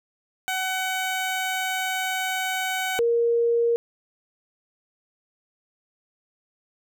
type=tone pair in turn; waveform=15% pulse / sine; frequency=752 / 468.5 Hz; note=F#5 / A#4; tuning=+28 / +9 cents; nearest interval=minor sixth; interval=819 cents; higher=first; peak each=-18 dBFS; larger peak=neither; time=0.48-2.99 / 2.99-3.76 s; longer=first; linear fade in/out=0 ms; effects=none